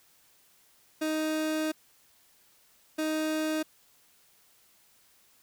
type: tone pair in turn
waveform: 30% pulse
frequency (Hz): 311.8 / 311.8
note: D#4 / D#4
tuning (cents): +4 / +4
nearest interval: unison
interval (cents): 0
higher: neither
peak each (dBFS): -25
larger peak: neither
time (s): 1.01-1.72 / 2.98-3.63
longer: first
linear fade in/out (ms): 10
effects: white hiss -63 dBFS RMS until 5.42 s